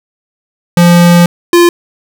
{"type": "tone pair in turn", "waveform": "square", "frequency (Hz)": [173.5, 346.3], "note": ["F3", "F4"], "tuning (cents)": [-11, -15], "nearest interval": "octave", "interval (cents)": 1196, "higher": "second", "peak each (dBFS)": -3, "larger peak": "neither", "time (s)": [[0.77, 1.26], [1.53, 1.69]], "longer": "first", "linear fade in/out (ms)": 2, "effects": []}